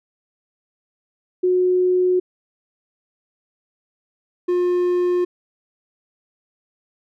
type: tone pair in turn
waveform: sine / triangle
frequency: 364.6 / 356.5 Hz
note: F#4 / F4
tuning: -25 / +36 cents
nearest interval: unison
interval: 39 cents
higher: first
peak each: -14 dBFS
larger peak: neither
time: 1.43-2.2 / 4.48-5.25 s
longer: neither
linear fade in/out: 10 ms
effects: none